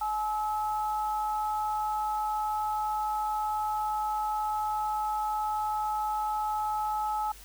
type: tone pair together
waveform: sine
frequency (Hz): 851 / 1295.1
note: G#5 / E6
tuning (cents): +42 / -31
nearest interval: perfect fifth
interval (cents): 727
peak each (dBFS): -28 / -35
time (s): 0.01-7.32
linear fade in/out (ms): 5
effects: added 50 Hz sine -50 dBFS peak until 7.44 s + white hiss -51 dBFS RMS until 7.44 s